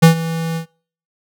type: tone with ADSR envelope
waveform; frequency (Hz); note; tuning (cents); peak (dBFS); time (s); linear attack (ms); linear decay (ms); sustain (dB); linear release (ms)
square; 164.1; E3; -8; -3; 0.02-0.66; 14; 110; -17; 97
effects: noise-tail reverb RT60 0.5 s tail -25 dB re dry